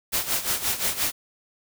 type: noise with tremolo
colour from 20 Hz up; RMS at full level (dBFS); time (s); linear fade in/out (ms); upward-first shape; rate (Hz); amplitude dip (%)
white; -23; 0.12-1.12; 20; sine; 5.7; 75
effects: none